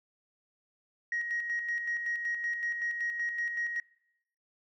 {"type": "tone with tremolo", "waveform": "sine", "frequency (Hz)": 1888, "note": "A#6", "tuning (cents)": 22, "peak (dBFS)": -28, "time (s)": [1.12, 3.8], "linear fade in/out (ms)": 2, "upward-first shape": "square", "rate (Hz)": 5.3, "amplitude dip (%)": 45, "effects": ["noise-tail reverb RT60 0.8 s tail -24 dB re dry", "tanh soft clip ceiling -25 dBFS"]}